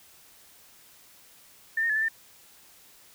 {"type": "tone with pitch steps", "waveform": "sine", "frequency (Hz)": [1792, 1843, 1721, 1762, 1796], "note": ["A6", "A#6", "A6", "A6", "A6"], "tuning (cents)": [31, -20, -39, 2, 35], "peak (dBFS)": -23, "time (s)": [1.77, 2.085], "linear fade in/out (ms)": 5, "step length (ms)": 63, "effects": ["white hiss -55 dBFS RMS until 3.14 s"]}